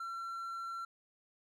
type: tone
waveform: triangle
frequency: 1357 Hz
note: E6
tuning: 50 cents sharp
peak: -37 dBFS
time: 0-0.85 s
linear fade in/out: 5 ms
effects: none